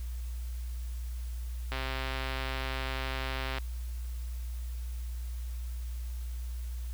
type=click train; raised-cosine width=0.3 ms; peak=-19 dBFS; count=247; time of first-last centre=1.72-3.584 s; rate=132 Hz; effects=added 60 Hz sine -34 dBFS peak until 6.93 s + white hiss -55 dBFS RMS until 6.93 s